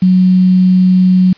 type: tone with quantisation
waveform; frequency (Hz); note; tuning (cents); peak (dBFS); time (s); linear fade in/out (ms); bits
sine; 184.3; F#3; -7; -5; 0.02-1.33; 5; 5
effects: white hiss -44 dBFS RMS until 1.37 s + resampled to 11025 Hz